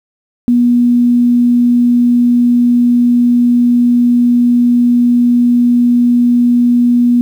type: tone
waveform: sine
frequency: 241.9 Hz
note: B3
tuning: 36 cents flat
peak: -6 dBFS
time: 0.48-7.21 s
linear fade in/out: 0 ms
effects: 7-bit

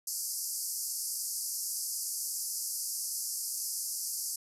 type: band-pass noise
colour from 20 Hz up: white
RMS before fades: -36 dBFS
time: 0.07-4.36 s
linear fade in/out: 5 ms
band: 4700 to 13000 Hz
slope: 96 dB/octave
effects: none

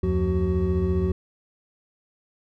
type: tone cluster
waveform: triangle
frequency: 74.9 / 89.7 / 178.8 / 374.6 Hz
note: D2 / F2 / F3 / F#4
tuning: +35 / +47 / +41 / +21 cents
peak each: -24 dBFS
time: 0.03-1.12 s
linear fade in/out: 5 ms
effects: none

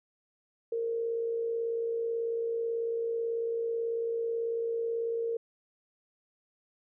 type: tone with amplitude modulation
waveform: sine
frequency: 461 Hz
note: A#4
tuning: 19 cents flat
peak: -27 dBFS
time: 0.72-5.37 s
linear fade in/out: 5 ms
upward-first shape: sine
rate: 58.2 Hz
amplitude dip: 40%
effects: none

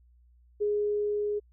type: tone with level ramp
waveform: sine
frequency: 415.3 Hz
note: G#4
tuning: in tune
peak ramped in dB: -24 to -27 dBFS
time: 0.6-1.4 s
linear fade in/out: 20 ms
effects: added 60 Hz sine -57 dBFS peak until 1.52 s

